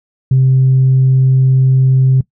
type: tone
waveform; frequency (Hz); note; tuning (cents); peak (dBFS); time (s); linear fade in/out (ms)
sine; 131.4; C3; +8; -5; 0.31-2.21; 5
effects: noise-tail reverb RT60 0.1 s tail -20 dB re dry + tanh soft clip ceiling -3 dBFS